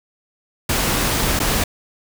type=noise with dropouts; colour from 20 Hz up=pink; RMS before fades=-19 dBFS; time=0.69-1.64 s; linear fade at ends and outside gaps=5 ms; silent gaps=1.392-1.4 s; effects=none